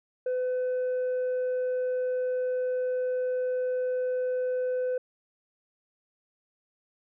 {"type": "tone", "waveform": "sine", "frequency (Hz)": 505, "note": "B4", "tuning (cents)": 39, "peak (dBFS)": -23, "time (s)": [0.26, 4.98], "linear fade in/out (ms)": 5, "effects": ["tanh soft clip ceiling -25 dBFS"]}